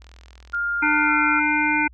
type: click train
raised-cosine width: 0.2 ms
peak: -30 dBFS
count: 23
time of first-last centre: 0.02-0.546 s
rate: 41.8 Hz
type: tone with pitch glide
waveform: sine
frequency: 1406 to 1376.3 Hz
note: F6 to F6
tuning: +11 to -26 cents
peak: -21 dBFS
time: 0.53-1.4 s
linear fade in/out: 10 ms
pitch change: -37 cents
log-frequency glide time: 1.05-1.11 s
type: harmonic tone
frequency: 299.9 Hz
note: D4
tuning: 36 cents sharp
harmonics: 1 / 3 / 5 / 7 / 8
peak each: -24 / -24 / -24 / -24 / -24 dBFS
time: 0.82-1.88 s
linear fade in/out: 10 ms
effects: added 60 Hz sine -45 dBFS peak until 1.93 s